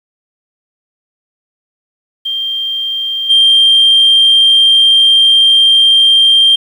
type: tone with level steps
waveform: sine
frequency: 3178 Hz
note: G7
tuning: 23 cents sharp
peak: -14 / -3 dBFS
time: 2.25-6.56 s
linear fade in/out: 10 ms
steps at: 3.29 s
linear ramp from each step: 20 ms
effects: tanh soft clip ceiling -1 dBFS + 7-bit